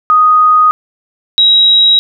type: tone pair in turn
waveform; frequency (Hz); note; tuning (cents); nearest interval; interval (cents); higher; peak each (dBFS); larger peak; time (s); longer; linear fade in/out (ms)
sine; 1244.5 / 3839; D#6 / B7; 0 / -50; octave + minor sixth; 1950; second; -4; neither; 0.1-0.71 / 1.38-1.99; neither; 0
effects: none